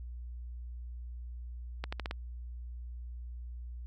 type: accelerating click train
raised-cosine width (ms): 0.3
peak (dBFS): -20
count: 5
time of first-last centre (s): 1.84-2.111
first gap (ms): 85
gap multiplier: 0.85
effects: added 60 Hz sine -40 dBFS peak until 3.86 s